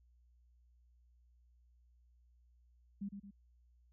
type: tone with echo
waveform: sine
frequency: 200 Hz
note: G3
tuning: 35 cents sharp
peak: -38 dBFS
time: 3.01-3.09 s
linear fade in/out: 10 ms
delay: 110 ms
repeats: 2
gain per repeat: -6 dB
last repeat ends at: 3.31 s
effects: added 60 Hz sine -65 dBFS peak until 3.92 s